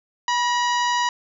harmonic tone with a mistuned harmonic, 974 Hz, B5, 24 cents flat, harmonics 1 / 2 / 3 / 4 / 5 / 6 / 7, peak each -20 / -26 / -30 / -32 / -34 / -36 / -37 dBFS, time 0.28-1.09 s, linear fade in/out 2 ms, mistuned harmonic 2, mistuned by -52 cents, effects none

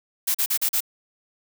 blue noise bursts, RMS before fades -22 dBFS, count 5, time 0.27-0.806 s, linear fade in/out 10 ms, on 76 ms, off 39 ms, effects none

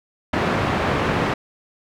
pink band-pass noise, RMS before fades -21 dBFS, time 0.33-1.34 s, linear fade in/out 5 ms, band 110 to 2000 Hz, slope 12 dB/octave, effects none

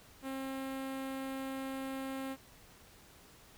sawtooth tone with notch filter, 267.4 Hz, C4, 38 cents sharp, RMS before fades -40 dBFS, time 0.22-2.37 s, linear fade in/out 50 ms, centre 5600 Hz, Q 1.1, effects pink hiss -59 dBFS RMS until 3.57 s

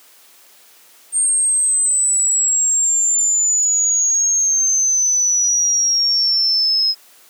sine exponential sweep, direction down, 8670 to 5110 Hz, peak -13 dBFS, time 1.12-6.95 s, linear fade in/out 50 ms, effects white hiss -48 dBFS RMS until 7.29 s + high-pass 300 Hz 12 dB/octave

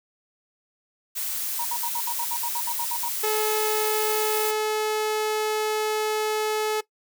blue noise, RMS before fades -29 dBFS, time 1.15-4.52 s, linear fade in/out 20 ms
sine tone bursts, 947 Hz, A#5, 27 cents sharp, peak -27 dBFS, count 13, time 1.59-3.086 s, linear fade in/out 5 ms, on 56 ms, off 64 ms
sawtooth tone, 430 Hz, A4, 40 cents flat, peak -19 dBFS, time 3.23-6.81 s, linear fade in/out 10 ms
effects noise-tail reverb RT60 0.1 s tail -19 dB re dry

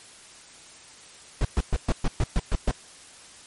brown noise bursts, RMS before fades -21 dBFS, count 9, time 1.41-2.712 s, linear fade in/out 2 ms, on 38 ms, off 120 ms, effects white hiss -48 dBFS RMS until 3.46 s + MP3 48 kbps

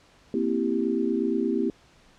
sine chord, C dominant seventh, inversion third, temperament equal, 233.1 / 261.6 / 329.6 / 392 Hz, Bb3 / C4 / E4 / G4, 0 / 0 / 0 / 0 cents, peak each -28 dBFS, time 0.34-1.7 s, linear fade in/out 2 ms, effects pink hiss -57 dBFS RMS until 2.18 s + low-pass 6000 Hz 12 dB/octave

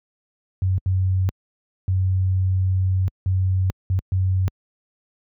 sine tone bursts at uneven times, 93.7 Hz, F#2, 22 cents sharp, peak -16 dBFS, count 6, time 0.62-0.78 / 0.86-1.29 / 1.88-3.08 / 3.26-3.7 / 3.9-3.99 / 4.12-4.48 s, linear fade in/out 0 ms, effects high-pass 60 Hz 12 dB/octave

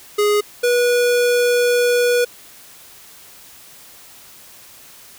square tone pair in turn, 415.3 / 486 Hz, G#4 / B4, 0 / -28 cents, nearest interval minor third, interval 272 cents, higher second, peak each -14 dBFS, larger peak neither, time 0.18-0.41 / 0.63-2.25 s, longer second, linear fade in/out 10 ms, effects white hiss -43 dBFS RMS until 5.18 s

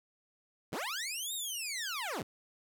15% pulse linear two-way sweep, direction up then down, 73.42 to 3813 to 73.42 Hz, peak -29 dBFS, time 0.72-2.23 s, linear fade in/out 10 ms, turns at 1.34 s, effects none

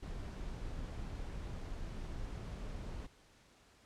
brown noise, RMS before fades -43 dBFS, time 0.02-3.07 s, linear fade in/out 10 ms, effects pink hiss -65 dBFS RMS until 3.85 s + low-pass 8000 Hz 12 dB/octave

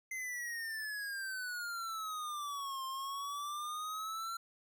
square exponential two-way sweep, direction down then up, 2078 to 1054 to 1362 Hz, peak -39 dBFS, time 0.11-4.37 s, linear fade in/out 5 ms, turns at 2.85 s, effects none

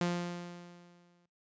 sawtooth tone with exponential decay, 174.8 Hz, F3, 2 cents sharp, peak -24 dBFS, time 0.01-1.26 s, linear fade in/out 2 ms, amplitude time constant 270 ms, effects noise-tail reverb RT60 0.3 s tail -24 dB re dry + resampled to 16000 Hz

